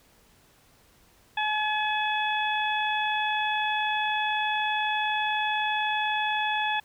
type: harmonic tone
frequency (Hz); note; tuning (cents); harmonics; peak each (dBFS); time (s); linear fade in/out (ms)
852; G#5; +44; 1 / 2 / 3 / 4; -27 / -30 / -32 / -33; 1.37-6.8; 5
effects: pink hiss -60 dBFS RMS until 6.84 s